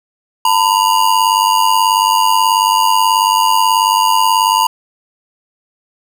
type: ring-modulated tone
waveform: square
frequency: 952 Hz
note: A#5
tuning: 36 cents sharp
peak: -7 dBFS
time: 0.45-4.67 s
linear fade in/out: 2 ms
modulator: 49.2 Hz
effects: none